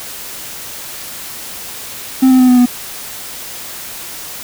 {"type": "tone with pitch steps", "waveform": "triangle", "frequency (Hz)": [261.6, 257.6, 253.6, 249.6, 245.8], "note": ["C4", "C4", "B3", "B3", "B3"], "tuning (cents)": [0, -27, 46, 19, -8], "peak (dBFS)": -3, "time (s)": [2.22, 2.66], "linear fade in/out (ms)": 10, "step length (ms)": 88, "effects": ["white hiss -28 dBFS RMS until 4.43 s"]}